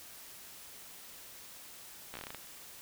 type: slowing click train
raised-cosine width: 0.3 ms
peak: -26 dBFS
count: 9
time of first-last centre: 2.14-2.347 s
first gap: 14 ms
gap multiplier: 1.17
effects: white hiss -51 dBFS RMS until 2.81 s